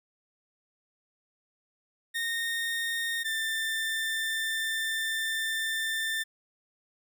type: tone pair in turn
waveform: 30% pulse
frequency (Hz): 1844 / 1785.3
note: A#6 / A6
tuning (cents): -19 / +25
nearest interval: minor second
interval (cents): 56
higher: first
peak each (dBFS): -26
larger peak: neither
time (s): 2.14-3.24 / 3.24-6.24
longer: second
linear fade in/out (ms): 20
effects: none